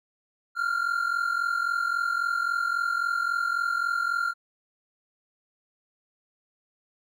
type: tone pair together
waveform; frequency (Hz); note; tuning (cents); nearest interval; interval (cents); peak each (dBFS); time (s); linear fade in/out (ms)
triangle; 1380 / 1423.7; F6 / F6; -21 / +33; minor second; 54; -24 / -27; 0.55-4.34; 50
effects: none